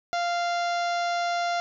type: harmonic tone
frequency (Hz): 695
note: F5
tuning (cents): -9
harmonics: 1 / 2 / 3 / 4 / 5 / 6 / 7 / 8 / 9 / 10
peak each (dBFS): -25 / -32 / -37 / -43 / -41 / -41 / -45 / -43 / -49 / -51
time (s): 0.13-1.6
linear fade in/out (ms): 0
effects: none